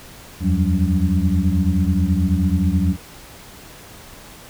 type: tone cluster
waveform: sine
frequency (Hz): 80.9 / 90.2 / 180.4 / 194.4 / 284.4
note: E2 / F#2 / F#3 / G3 / C#4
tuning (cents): -32 / -44 / -44 / -14 / +45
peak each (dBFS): -20 / -21 / -20 / -22 / -26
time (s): 0.4-2.97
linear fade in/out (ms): 50
effects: pink hiss -41 dBFS RMS until 4.49 s